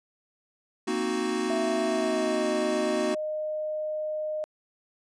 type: chord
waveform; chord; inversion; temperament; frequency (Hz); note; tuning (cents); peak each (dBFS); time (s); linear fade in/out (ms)
square; C half-diminished seventh; third; equal; 233.1 / 261.6 / 311.1 / 370; Bb3 / C4 / Eb4 / Gb4; 0 / 0 / 0 / 0; -33 / -35 / -33 / -30; 0.87-3.15; 10
type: tone with pitch glide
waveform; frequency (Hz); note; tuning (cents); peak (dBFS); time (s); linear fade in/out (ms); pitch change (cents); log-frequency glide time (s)
sine; 663 to 615; E5 to D#5; +10 to -20; -28; 1.5-4.44; 0; -130; 1.83-2.5
effects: resampled to 22050 Hz